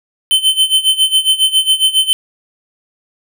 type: tone with tremolo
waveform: square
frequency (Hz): 3071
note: G7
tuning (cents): -36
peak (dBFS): -7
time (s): 0.31-2.13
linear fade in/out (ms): 0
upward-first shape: sine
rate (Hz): 7.3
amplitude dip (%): 85
effects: none